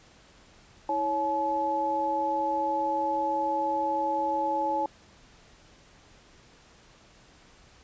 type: tone cluster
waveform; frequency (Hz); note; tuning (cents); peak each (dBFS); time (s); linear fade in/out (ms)
sine; 324.8 / 555 / 857; E4 / C#5 / A5; -26 / +2 / -46; -34 / -32 / -26; 0.89-4.86; 2
effects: pink hiss -56 dBFS RMS until 7.83 s + resampled to 16000 Hz